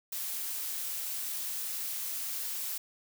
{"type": "noise", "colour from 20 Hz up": "blue", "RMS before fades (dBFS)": -36, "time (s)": [0.12, 2.78], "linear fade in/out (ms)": 5, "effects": []}